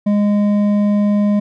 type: tone with hard clipping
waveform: sine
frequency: 205.9 Hz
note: G#3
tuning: 15 cents flat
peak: -13 dBFS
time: 0.06-1.4 s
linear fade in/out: 10 ms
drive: 7 dB
effects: none